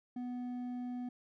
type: tone with hard clipping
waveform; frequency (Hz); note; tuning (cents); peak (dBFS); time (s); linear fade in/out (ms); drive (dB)
sine; 246.9; B3; 0; -39; 0.16-1.09; 5; 5
effects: none